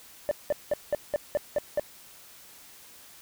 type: tone bursts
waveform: sine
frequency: 590 Hz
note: D5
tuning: 8 cents sharp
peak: -19 dBFS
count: 8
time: 0.29-1.796 s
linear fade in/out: 0 ms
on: 22 ms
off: 190 ms
effects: tanh soft clip ceiling -21 dBFS + white hiss -51 dBFS RMS until 3.21 s